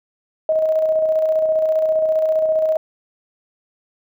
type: tone with tremolo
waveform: sine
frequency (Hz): 631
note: D#5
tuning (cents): +24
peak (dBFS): -13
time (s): 0.49-2.77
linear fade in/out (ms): 2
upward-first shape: square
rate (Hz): 15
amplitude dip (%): 30
effects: none